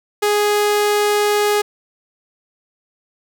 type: tone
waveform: sawtooth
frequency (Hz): 415.3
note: G#4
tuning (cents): 0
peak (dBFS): -10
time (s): 0.22-1.62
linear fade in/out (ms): 10
effects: none